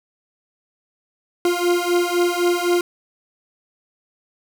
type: beating tone pair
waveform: 40% pulse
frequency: 349.2 / 353.1 Hz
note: F4 / F4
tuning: 0 / +19 cents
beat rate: 3.9 Hz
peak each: -19 dBFS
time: 1.45-2.81 s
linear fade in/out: 2 ms
effects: none